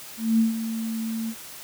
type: tone with ADSR envelope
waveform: sine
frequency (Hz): 224.8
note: A3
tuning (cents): +37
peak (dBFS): -15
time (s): 0.17-1.35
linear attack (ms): 220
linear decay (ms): 140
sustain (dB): -11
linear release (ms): 63
effects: white hiss -41 dBFS RMS until 1.63 s + high-pass 80 Hz 12 dB/octave